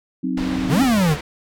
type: chord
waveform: sine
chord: C diminished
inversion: second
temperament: equal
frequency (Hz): 185 / 261.6 / 311.1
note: Gb3 / C4 / Eb4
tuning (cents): 0 / 0 / 0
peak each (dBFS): -26 / -22 / -27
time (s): 0.23-0.85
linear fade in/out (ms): 10
type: low-pass noise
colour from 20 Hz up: pink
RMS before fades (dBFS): -30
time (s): 0.37-1.21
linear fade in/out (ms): 5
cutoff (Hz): 4100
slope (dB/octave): 12
type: exponential two-way sweep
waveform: square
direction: up then down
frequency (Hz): 110 to 280 to 138.2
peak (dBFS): -15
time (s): 0.68-1.17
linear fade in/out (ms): 50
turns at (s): 0.82
effects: none